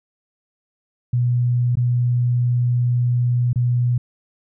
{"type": "tone with dropouts", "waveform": "sine", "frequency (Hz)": 122.2, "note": "B2", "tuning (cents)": -18, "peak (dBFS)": -15, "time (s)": [1.13, 3.98], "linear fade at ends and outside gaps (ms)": 5, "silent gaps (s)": [[1.755, 1.77], [3.531, 3.558]], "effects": []}